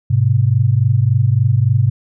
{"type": "tone pair together", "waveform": "sine", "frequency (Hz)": [104.87, 128.4], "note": ["G#2", "C3"], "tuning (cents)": [17, -32], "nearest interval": "major third", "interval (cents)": 351, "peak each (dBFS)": -13, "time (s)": [0.1, 1.9], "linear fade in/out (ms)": 10, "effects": []}